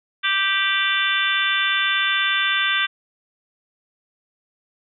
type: harmonic tone with a mistuned harmonic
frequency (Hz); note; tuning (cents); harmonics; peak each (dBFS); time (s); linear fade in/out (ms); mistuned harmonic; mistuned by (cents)
391.8; G4; -1; 3 / 4 / 5 / 6 / 7 / 8 / 9; -27 / -22 / -26 / -27 / -28 / -28 / -24; 0.23-2.87; 20; 8; -57
effects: none